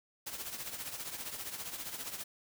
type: noise with tremolo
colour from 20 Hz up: white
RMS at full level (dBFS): -39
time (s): 0.26-2.24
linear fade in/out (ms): 10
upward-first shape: triangle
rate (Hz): 15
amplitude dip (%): 70
effects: none